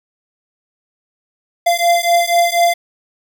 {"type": "beating tone pair", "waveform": "square", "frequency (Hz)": [688, 692.1], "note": ["F5", "F5"], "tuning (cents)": [-26, -16], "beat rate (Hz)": 4.1, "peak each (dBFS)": -15, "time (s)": [1.66, 2.74], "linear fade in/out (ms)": 10, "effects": []}